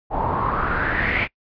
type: noise with low-pass filter sweep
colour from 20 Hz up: pink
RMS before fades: -22 dBFS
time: 0.1-1.28 s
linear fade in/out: 50 ms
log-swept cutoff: 790 to 2400 Hz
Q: 6.1
effects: noise-tail reverb RT60 0.1 s tail -23 dB re dry + resampled to 11025 Hz